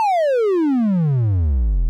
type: exponential sweep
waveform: triangle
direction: down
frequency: 912 to 37.7 Hz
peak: -12 dBFS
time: 0-1.89 s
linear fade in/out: 0 ms
effects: none

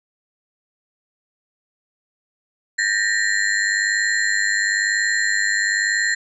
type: tone cluster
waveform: sine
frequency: 1601 / 1800 / 1901 / 4166 / 7300 Hz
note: G6 / A6 / A#6 / C8 / A#8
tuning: +36 / +39 / +33 / -8 / -37 cents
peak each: -28 / -21 / -21 / -28 / -27 dBFS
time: 2.78-6.15 s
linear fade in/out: 10 ms
effects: none

